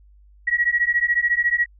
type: beating tone pair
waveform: sine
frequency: 1908 / 1922 Hz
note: A#6 / B6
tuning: +40 / -48 cents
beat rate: 14 Hz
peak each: -20 dBFS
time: 0.47-1.66 s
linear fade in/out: 10 ms
effects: added 50 Hz sine -48 dBFS peak until 1.79 s